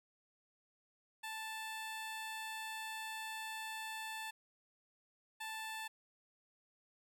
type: tone bursts at uneven times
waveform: 15% pulse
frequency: 880 Hz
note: A5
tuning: in tune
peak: -36 dBFS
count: 2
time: 1.23-4.31 / 5.4-5.88 s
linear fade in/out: 10 ms
effects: none